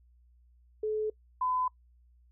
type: tone pair in turn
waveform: sine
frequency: 430 / 1010.4 Hz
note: A4 / B5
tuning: -40 / +39 cents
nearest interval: octave + minor third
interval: 1479 cents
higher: second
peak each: -28 / -27 dBFS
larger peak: second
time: 0.83-1.1 / 1.41-1.68 s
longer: neither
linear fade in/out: 5 ms
effects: noise-tail reverb RT60 0.1 s tail -23 dB re dry + added 60 Hz sine -59 dBFS peak until 2.31 s